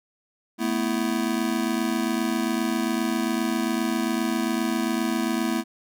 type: chord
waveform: square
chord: A suspended second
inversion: none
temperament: just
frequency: 220 / 247.5 / 330 Hz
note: A3 / B3 / E4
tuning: 0 / +4 / +2 cents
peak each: -28 dBFS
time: 0.58-5.64 s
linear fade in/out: 50 ms
effects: none